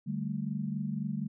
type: chord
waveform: sine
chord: D suspended fourth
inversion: none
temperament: equal with one note detuned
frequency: 149.4 / 196 / 220 Hz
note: D3 / G3 / A3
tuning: +30 / 0 / 0 cents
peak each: -36 / -35 / -36 dBFS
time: 0.06-1.28 s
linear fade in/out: 20 ms
effects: none